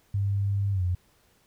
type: tone with pitch glide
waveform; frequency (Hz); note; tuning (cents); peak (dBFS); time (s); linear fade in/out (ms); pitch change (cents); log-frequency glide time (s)
sine; 99.7 to 89.85; G2 to F2; +30 to +50; -23; 0.14-0.95; 5; -180; 0.72-0.83
effects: pink hiss -64 dBFS RMS until 1.46 s